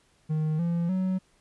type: tone with pitch steps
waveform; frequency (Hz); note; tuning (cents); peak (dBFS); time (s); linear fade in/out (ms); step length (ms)
triangle; 155.4 / 170.45 / 186.95; D#3 / F3 / F#3; -2 / -42 / +18; -22; 0.29-1.19; 20; 300
effects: pink hiss -65 dBFS RMS until 1.4 s + resampled to 24000 Hz